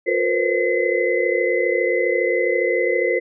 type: tone cluster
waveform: sine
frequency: 356.5 / 458.8 / 493.6 / 526 / 2037 Hz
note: F4 / A#4 / B4 / C5 / C7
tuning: +36 / -28 / -1 / +9 / -47 cents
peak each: -23 dBFS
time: 0.06-3.2 s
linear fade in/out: 20 ms
effects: none